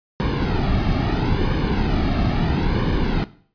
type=noise with flanger; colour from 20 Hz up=brown; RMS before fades=-20 dBFS; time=0.2-3.24 s; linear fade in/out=0 ms; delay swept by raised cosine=1.5 to 2.04 ms; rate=0.75 Hz; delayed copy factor=-0.65; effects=noise-tail reverb RT60 0.5 s tail -17 dB re dry + resampled to 11025 Hz